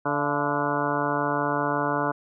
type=harmonic tone with a mistuned harmonic; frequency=145.4 Hz; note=D3; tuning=17 cents flat; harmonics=1 / 2 / 3 / 4 / 5 / 6 / 7 / 8 / 9 / 10; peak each=-34 / -30 / -32 / -31 / -32 / -31 / -30 / -33 / -35 / -32 dBFS; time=0.05-2.12 s; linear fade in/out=10 ms; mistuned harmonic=5; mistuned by=-71 cents; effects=none